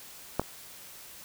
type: clicks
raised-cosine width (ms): 1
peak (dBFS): -11 / -29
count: 2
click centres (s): 0.396 / 0.416
effects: white hiss -48 dBFS RMS until 1.24 s